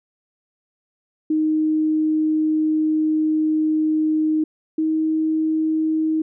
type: tone pair in turn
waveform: sine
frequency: 311.1 / 315.4 Hz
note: D#4 / D#4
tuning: 0 / +24 cents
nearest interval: unison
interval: 24 cents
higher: second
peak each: -16 / -17 dBFS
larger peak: first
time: 1.3-4.44 / 4.78-6.22 s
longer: first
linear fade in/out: 5 ms
effects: none